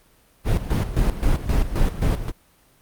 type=noise with tremolo; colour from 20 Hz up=brown; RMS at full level=-18 dBFS; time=0.44-2.32 s; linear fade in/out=50 ms; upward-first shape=square; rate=3.8 Hz; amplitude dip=70%; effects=pink hiss -57 dBFS RMS until 2.81 s + Opus 32 kbps